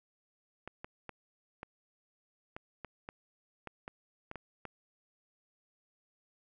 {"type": "clicks", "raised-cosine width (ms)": 0.5, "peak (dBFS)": -27, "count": 12, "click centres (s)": [0.676, 0.845, 1.093, 1.631, 2.565, 2.847, 3.089, 3.673, 3.879, 4.314, 4.357, 4.653], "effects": []}